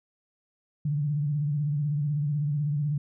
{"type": "tone with vibrato", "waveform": "sine", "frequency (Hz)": 146.83, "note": "D3", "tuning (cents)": 0, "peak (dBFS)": -24, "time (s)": [0.85, 2.98], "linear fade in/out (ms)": 5, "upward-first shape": "sine", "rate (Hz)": 16, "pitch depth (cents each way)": 79, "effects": []}